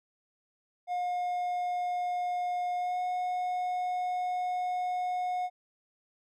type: tone with pitch glide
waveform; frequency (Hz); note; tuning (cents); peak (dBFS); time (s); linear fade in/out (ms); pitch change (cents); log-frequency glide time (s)
triangle; 716 to 725.6; F5 to F#5; +43 to -34; -27; 0.87-5.5; 50; +23; 2.77-3
effects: none